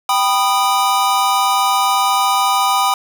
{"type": "chord", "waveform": "square", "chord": "G augmented", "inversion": "none", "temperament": "equal with one note detuned", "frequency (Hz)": [784, 987.8, 1233.8], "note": ["G5", "B5", "D#6"], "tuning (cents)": [0, 0, -15], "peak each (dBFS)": -18, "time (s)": [0.09, 2.94], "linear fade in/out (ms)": 2, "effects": []}